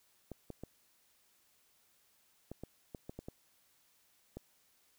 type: clicks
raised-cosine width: 2 ms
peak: -30 dBFS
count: 10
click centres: 0.317 / 0.503 / 0.636 / 2.516 / 2.636 / 2.948 / 3.095 / 3.19 / 3.285 / 4.37 s
effects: white hiss -71 dBFS RMS until 4.98 s